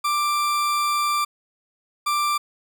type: tone pair in turn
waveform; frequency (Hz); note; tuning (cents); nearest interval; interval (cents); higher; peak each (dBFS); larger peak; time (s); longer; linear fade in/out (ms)
40% pulse; 1179 / 1179; D6 / D6; +6 / +6; unison; 0; neither; -19 / -19; neither; 0.04-1.25 / 2.06-2.38; first; 10
effects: none